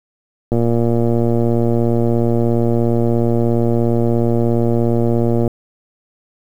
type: click train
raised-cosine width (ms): 2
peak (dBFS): -4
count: 581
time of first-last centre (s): 0.52-5.477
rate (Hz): 117
effects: 7-bit

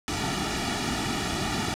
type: noise with comb filter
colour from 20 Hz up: pink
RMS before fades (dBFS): -28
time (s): 0.08-1.74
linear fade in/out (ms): 0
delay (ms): 1.9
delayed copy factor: -0.95
effects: low-pass 7000 Hz 12 dB/octave

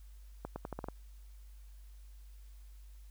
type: accelerating click train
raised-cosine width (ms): 1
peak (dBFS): -25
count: 7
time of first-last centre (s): 0.45-0.886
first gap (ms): 110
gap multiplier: 0.83
effects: added 50 Hz sine -50 dBFS peak until 3.1 s + white hiss -69 dBFS RMS until 3.1 s

